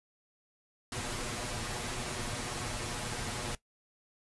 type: noise with comb filter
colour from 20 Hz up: pink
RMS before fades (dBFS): -37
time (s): 0.92-3.55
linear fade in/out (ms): 2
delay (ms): 8.3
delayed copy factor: +0.7
effects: noise-tail reverb RT60 0.1 s tail -17 dB re dry + resampled to 24000 Hz